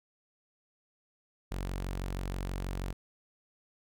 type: tone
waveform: sawtooth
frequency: 46.25 Hz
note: F#1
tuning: in tune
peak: -30 dBFS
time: 1.51-2.93 s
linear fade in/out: 10 ms
effects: none